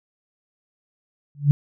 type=tone with exponential growth; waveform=sine; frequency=144 Hz; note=D3; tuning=34 cents flat; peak=-7 dBFS; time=1.35-1.51 s; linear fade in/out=0 ms; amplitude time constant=33 ms; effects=none